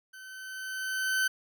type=tone with level ramp; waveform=40% pulse; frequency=1528 Hz; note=G6; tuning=45 cents flat; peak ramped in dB=-45 to -23 dBFS; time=0.13-1.28 s; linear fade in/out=10 ms; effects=none